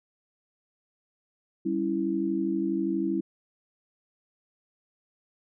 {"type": "chord", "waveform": "sine", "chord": "C# diminished", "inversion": "second", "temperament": "equal", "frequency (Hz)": [196, 277.2, 329.6], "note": ["G3", "C#4", "E4"], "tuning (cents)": [0, 0, 0], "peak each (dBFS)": [-31, -31, -27], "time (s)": [1.65, 3.21], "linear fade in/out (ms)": 10, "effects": []}